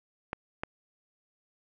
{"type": "clicks", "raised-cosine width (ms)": 0.5, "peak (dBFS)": -17, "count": 2, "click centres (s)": [0.331, 0.635], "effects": []}